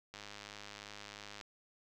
click train, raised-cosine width 0.2 ms, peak -30 dBFS, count 132, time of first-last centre 0.14-1.412 s, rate 103 Hz, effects none

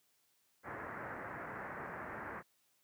white low-pass noise, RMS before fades -45 dBFS, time 0.63-2.43 s, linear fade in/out 50 ms, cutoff 1900 Hz, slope 48 dB/octave, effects white hiss -75 dBFS RMS until 2.83 s + high-pass 80 Hz 12 dB/octave

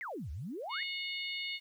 sine exponential two-way sweep, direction down then up, 2230 to 65.7 to 2230 Hz, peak -38 dBFS, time 0.01-0.83 s, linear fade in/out 0 ms, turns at 0.31 s
harmonic tone, 725 Hz, F#5, 35 cents flat, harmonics 3 / 4 / 5 / 6, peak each -39 / -41 / -43 / -45 dBFS, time 0.69-1.6 s, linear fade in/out 50 ms
effects 11-bit

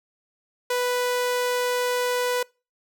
sawtooth tone, 493.9 Hz, B4, in tune, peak -18 dBFS, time 0.7-2.43 s, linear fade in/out 5 ms, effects noise-tail reverb RT60 0.3 s tail -25 dB re dry

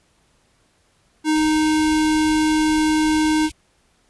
square tone, 310 Hz, D#4, 6 cents flat, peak -16 dBFS, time 1.24-3.5 s, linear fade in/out 50 ms
pink band-stop noise, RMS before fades -35 dBFS, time 1.35-3.52 s, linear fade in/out 10 ms, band 110 to 2200 Hz, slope 96 dB/octave
effects pink hiss -61 dBFS RMS until 4.09 s + resampled to 24000 Hz

